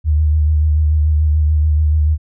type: tone with vibrato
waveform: sine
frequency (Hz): 76.4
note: D#2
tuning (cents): -31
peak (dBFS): -10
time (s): 0.04-2.18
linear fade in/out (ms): 50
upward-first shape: sine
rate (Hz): 6.9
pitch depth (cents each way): 37
effects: none